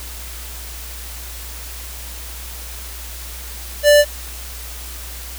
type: tone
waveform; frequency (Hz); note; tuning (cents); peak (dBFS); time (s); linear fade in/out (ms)
square; 587.3; D5; 0; -8; 3.83-4.05; 50
effects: added 60 Hz sine -32 dBFS peak until 5.38 s + white hiss -34 dBFS RMS until 5.38 s